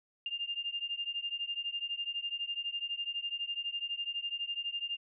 sine beating tone pair, 2800 / 2812 Hz, F7 / F7, +4 / +11 cents, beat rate 12 Hz, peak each -37 / -38 dBFS, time 0.26-4.97 s, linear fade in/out 2 ms, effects none

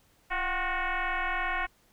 sine tone with frequency modulation, 387.3 Hz, G4, 21 cents flat, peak -27 dBFS, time 0.3-1.67 s, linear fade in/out 20 ms, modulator 366 Hz, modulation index 5.5, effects pink hiss -65 dBFS RMS until 1.92 s

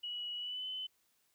sine tone with pitch glide, 2926 to 3031 Hz, F#7 to F#7, -20 to +41 cents, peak -38 dBFS, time 0.03-0.87 s, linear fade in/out 10 ms, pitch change +61 cents, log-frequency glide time 0.38-0.66 s, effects white hiss -75 dBFS RMS until 1.34 s

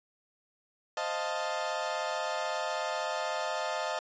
30% pulse chord, F dominant seventh, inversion second, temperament equal, 523.3 / 622.3 / 698.5 / 880 Hz, C5 / Eb5 / F5 / A5, 0 / 0 / 0 / 0 cents, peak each -37 / -32 / -35 / -34 dBFS, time 0.97-3.99 s, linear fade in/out 2 ms, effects resampled to 16000 Hz

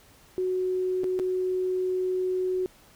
sine tone with dropouts, 369.5 Hz, F#4, 2 cents flat, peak -24 dBFS, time 0.38-2.66 s, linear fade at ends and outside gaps 0 ms, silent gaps 1.035-1.042 / 1.191-1.197 s, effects pink hiss -56 dBFS RMS until 2.95 s

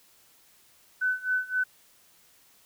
sine tone with tremolo, 1507 Hz, F#6, 31 cents sharp, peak -22 dBFS, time 1.01-1.64 s, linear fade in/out 10 ms, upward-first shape sine, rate 3.8 Hz, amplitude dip 90%, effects white hiss -60 dBFS RMS until 2.65 s

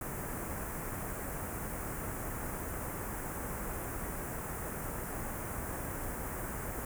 pink band-stop noise, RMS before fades -39 dBFS, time 0.01-6.85 s, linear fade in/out 2 ms, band 1900 to 8100 Hz, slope 24 dB/octave, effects none

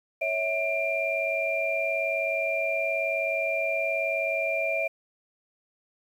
sine tone cluster, 555 / 654 / 2381 Hz, C#5 / E5 / D7, +2 / -14 / +23 cents, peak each -32 / -28 / -28 dBFS, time 0.21-4.88 s, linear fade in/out 10 ms, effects 9-bit

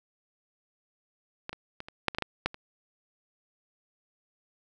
clicks, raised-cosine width 0.3 ms, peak -19 / -23 / -22 / -27 / -7 / -21 / -12 / -13 / -10 / -26 dBFS, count 10, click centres 1.494 / 1.53 / 1.804 / 1.885 / 2.083 / 2.148 / 2.185 / 2.223 / 2.46 / 2.544 s, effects none

